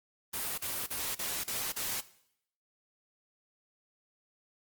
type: noise bursts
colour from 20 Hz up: white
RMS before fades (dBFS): -35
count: 6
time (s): 0.33-2.01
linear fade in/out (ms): 10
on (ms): 250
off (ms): 36
effects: noise-tail reverb RT60 0.7 s tail -17 dB re dry + Opus 24 kbps